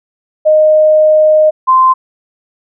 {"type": "tone pair in turn", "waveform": "sine", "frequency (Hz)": [618, 1039.3], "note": ["D#5", "C6"], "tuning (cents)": [-12, -12], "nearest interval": "major sixth", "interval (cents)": 900, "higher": "second", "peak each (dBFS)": -4, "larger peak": "neither", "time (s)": [[0.45, 1.51], [1.67, 1.94]], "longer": "first", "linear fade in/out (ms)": 20, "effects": []}